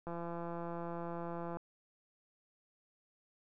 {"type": "click train", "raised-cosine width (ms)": 1, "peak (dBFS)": -29, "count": 256, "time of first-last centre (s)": [0.07, 1.57], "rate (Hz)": 170, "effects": []}